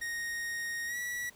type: tone with pitch glide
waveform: 45% pulse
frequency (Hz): 1864.7 to 1939.4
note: A#6 to B6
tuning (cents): 0 to -32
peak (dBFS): -34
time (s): 0.01-1.3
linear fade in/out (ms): 10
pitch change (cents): +68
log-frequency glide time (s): 0.86-0.97
effects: pink hiss -59 dBFS RMS until 1.35 s